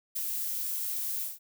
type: noise with ADSR envelope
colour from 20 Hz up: violet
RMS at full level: -30 dBFS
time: 0.15-1.39 s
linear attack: 18 ms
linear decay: 5 ms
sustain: -3 dB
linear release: 170 ms
effects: none